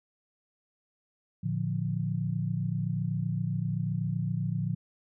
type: chord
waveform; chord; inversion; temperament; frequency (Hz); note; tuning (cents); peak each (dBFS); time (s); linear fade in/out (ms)
sine; Bb major; none; equal with one note detuned; 113.55 / 146.83 / 174.61; Bb2 / D3 / F3; -45 / 0 / 0; -32; 1.43-4.75; 10
effects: none